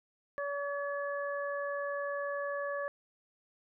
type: harmonic tone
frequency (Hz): 569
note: C#5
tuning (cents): +45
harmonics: 1 / 2 / 3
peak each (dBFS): -35 / -40 / -40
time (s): 0.38-2.88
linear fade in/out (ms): 0
effects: none